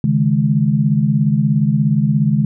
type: chord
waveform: sine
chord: C# suspended second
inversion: none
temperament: equal with one note detuned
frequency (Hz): 138.59 / 155.56 / 210.1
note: C#3 / D#3 / G#3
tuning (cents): 0 / 0 / +20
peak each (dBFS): -16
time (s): 0.04-2.45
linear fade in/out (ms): 2
effects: none